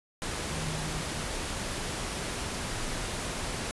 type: tone in noise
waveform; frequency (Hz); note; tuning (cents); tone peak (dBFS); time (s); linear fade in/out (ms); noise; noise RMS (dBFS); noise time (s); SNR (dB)
sine; 155.56; D#3; 0; -36; 0.51-1.02; 0; pink; -34; 0.22-3.71; -5
effects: resampled to 24000 Hz